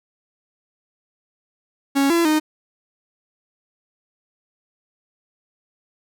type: tone with pitch steps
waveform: 45% pulse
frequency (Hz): 276.5 / 338.2 / 308.3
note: C#4 / E4 / D#4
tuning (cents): -4 / +44 / -16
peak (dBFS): -15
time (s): 1.95-2.4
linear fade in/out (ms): 20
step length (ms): 150
effects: none